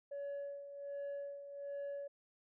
sine tone with tremolo, 565 Hz, C#5, 33 cents sharp, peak -37 dBFS, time 0.11-2.08 s, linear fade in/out 10 ms, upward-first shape sine, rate 1.3 Hz, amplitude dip 70%, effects tanh soft clip ceiling -39 dBFS

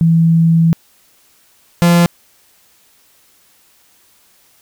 sine / 45% pulse tone pair in turn, 164.81 / 172.31 Hz, E3 / F3, 0 / -23 cents, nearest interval minor second, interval 77 cents, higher second, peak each -7 dBFS, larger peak neither, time 0.01-0.73 / 1.82-2.06 s, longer first, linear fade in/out 0 ms, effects white hiss -52 dBFS RMS until 4.61 s

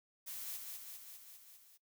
blue noise with echo, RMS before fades -45 dBFS, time 0.26-0.58 s, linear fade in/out 20 ms, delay 200 ms, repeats 6, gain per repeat -3 dB, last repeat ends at 1.78 s, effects noise-tail reverb RT60 0.1 s tail -19 dB re dry

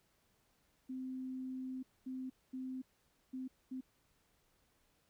sine tone bursts at uneven times, 259 Hz, C4, 17 cents flat, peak -40 dBFS, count 5, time 0.89-1.83 / 2.06-2.3 / 2.53-2.82 / 3.33-3.48 / 3.71-3.81 s, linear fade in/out 10 ms, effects pink hiss -75 dBFS RMS until 5.09 s

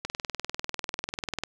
click train, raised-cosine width 0.2 ms, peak -13 dBFS, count 29, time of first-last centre 0.05-1.436 s, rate 20.2 Hz, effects none

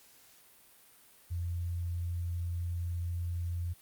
sine tone, 86.4 Hz, F2, 18 cents flat, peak -32 dBFS, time 1.3-3.74 s, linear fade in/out 20 ms, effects white hiss -60 dBFS RMS until 3.81 s + Opus 48 kbps

